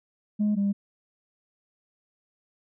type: tone pair in turn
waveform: sine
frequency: 209.4 / 200.3 Hz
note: G#3 / G3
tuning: +15 / +38 cents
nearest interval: minor second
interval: 77 cents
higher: first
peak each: -19 / -20 dBFS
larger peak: first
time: 0.39-0.56 / 0.56-0.73 s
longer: neither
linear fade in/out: 20 ms
effects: tanh soft clip ceiling -19 dBFS